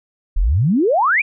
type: exponential sweep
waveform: sine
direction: up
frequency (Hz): 33.33 to 2523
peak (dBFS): -12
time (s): 0.36-1.22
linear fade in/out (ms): 10
effects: none